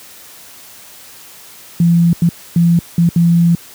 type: tone bursts at uneven times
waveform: sine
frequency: 170.2 Hz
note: F3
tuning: 44 cents flat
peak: -7 dBFS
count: 5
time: 1.8-2.13 / 2.22-2.29 / 2.56-2.79 / 2.98-3.09 / 3.16-3.55 s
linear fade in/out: 2 ms
effects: white hiss -38 dBFS RMS until 3.74 s + high-pass 60 Hz 12 dB/octave